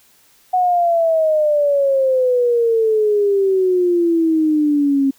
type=exponential sweep; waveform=sine; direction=down; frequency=740 to 269.5 Hz; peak=-12 dBFS; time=0.53-5.11 s; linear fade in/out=10 ms; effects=white hiss -53 dBFS RMS until 5.18 s